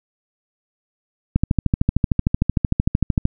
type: click train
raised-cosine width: 5 ms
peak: -3 dBFS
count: 26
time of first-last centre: 1.36-3.254 s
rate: 13.2 Hz
effects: none